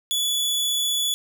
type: tone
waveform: sawtooth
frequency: 3427 Hz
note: A7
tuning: 46 cents flat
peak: -18 dBFS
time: 0.11-1.14 s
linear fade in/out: 0 ms
effects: 10-bit